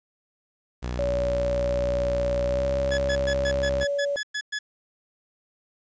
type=tone with pitch glide; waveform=sawtooth; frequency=61.3 to 66.08 Hz; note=B1 to C2; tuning=-12 to +18 cents; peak=-24 dBFS; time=0.82-3.85 s; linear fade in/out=20 ms; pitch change=+130 cents; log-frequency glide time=2.47-2.68 s
type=tone; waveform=sine; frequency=568 Hz; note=C#5; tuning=42 cents sharp; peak=-23 dBFS; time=0.99-4.16 s; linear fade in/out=0 ms
type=tone bursts; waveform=sawtooth; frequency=1700 Hz; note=G#6; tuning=40 cents sharp; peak=-23 dBFS; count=10; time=2.91-4.59 s; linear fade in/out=10 ms; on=69 ms; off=110 ms
effects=resampled to 16000 Hz + 9-bit